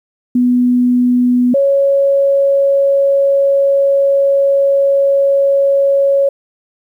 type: tone pair in turn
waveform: sine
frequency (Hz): 246.9 / 554.3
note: B3 / C#5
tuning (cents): 0 / 0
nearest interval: octave + major second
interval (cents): 1400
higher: second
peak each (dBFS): -8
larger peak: neither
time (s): 0.35-1.54 / 1.54-6.29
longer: second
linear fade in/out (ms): 5
effects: 8-bit